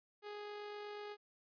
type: tone with amplitude modulation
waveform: sawtooth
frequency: 415.1 Hz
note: G#4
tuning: 1 cent flat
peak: -40 dBFS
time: 0.22-1.17 s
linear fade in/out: 50 ms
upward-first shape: sine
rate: 48.2 Hz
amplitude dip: 25%
effects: resampled to 11025 Hz